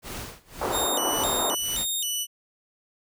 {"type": "noise with tremolo", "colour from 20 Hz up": "pink", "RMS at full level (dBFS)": -35, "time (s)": [0.02, 1.86], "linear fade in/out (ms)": 50, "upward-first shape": "sine", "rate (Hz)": 1.8, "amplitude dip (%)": 95}
{"type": "band-pass noise", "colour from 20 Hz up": "white", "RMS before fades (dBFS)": -28, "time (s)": [0.61, 1.55], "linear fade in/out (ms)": 5, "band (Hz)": [260, 1100], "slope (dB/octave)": 24}
{"type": "tone with vibrato", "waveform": "15% pulse", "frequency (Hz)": 3309, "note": "G#7", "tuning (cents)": -7, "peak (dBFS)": -19, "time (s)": [0.71, 2.27], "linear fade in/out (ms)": 50, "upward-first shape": "square", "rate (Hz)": 1.9, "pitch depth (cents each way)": 190}
{"effects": []}